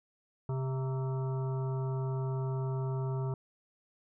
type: harmonic tone with a mistuned harmonic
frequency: 132.2 Hz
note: C3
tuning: 18 cents sharp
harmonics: 1 / 3 / 5 / 7 / 9 / 10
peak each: -31 / -40 / -47 / -46 / -52 / -53 dBFS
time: 0.49-3.34 s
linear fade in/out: 2 ms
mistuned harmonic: 9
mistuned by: -58 cents
effects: none